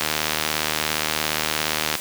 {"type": "click train", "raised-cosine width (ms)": 0.2, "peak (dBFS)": -3, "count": 151, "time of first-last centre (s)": [0.01, 1.953], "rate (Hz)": 77.2, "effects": ["white hiss -31 dBFS RMS until 2 s", "high-pass 80 Hz 12 dB/octave"]}